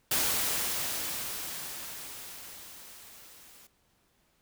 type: noise with level ramp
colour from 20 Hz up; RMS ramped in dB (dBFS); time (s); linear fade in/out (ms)
white; -27 to -55; 0.11-3.67; 5
effects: pink hiss -70 dBFS RMS until 4.41 s